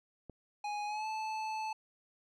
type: click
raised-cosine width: 2 ms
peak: -33 dBFS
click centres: 0.297 s
type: tone with pitch glide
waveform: square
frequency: 830.6 to 872.4 Hz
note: G#5 to A5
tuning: 0 to -15 cents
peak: -36 dBFS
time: 0.64-1.73 s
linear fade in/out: 5 ms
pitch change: +85 cents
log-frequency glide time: 0.86-1.07 s
effects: low-pass 5000 Hz 12 dB/octave